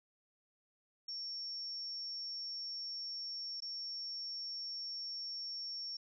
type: tone with dropouts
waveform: sine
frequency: 5480 Hz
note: F8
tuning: 34 cents flat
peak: -40 dBFS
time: 1.08-5.97 s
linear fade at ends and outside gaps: 5 ms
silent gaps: 3.604-3.621 s
effects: none